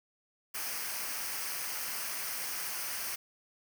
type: noise with comb filter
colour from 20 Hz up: white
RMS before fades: -37 dBFS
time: 0.54-3.16 s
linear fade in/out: 10 ms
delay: 0.27 ms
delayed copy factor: -0.6
effects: none